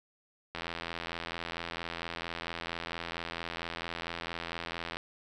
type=click train; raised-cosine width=0.3 ms; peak=-20 dBFS; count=374; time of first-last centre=0.55-4.969 s; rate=84.4 Hz; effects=none